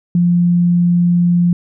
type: tone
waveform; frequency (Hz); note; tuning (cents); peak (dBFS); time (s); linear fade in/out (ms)
sine; 174.5; F3; -1; -9; 0.15-1.53; 2
effects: none